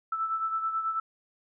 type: beating tone pair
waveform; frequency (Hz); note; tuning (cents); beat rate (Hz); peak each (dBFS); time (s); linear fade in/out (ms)
sine; 1318.5 / 1327.7; E6 / E6; 0 / +12; 9.2; -28 / -36; 0.12-1; 5
effects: none